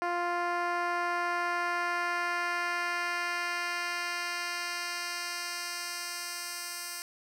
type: tone with band-pass filter sweep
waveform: 10% pulse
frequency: 349.2 Hz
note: F4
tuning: in tune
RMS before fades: -33 dBFS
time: 0.02-7.02 s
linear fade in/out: 0 ms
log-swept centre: 720 to 9000 Hz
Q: 0.76
effects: none